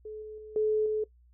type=tone with level steps; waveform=sine; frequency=430 Hz; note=A4; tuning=40 cents flat; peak=-37 / -39 / -42 / -23 / -26 dBFS; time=0.05-1.04 s; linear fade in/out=5 ms; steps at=0.22 / 0.38 / 0.56 / 0.86 s; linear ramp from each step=2 ms; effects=noise-tail reverb RT60 0.1 s tail -19 dB re dry + added 60 Hz sine -57 dBFS peak until 1.33 s